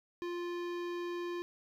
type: tone with hard clipping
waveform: sine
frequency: 349.2 Hz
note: F4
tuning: in tune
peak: -38 dBFS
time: 0.22-1.42 s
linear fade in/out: 0 ms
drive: 18 dB
effects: none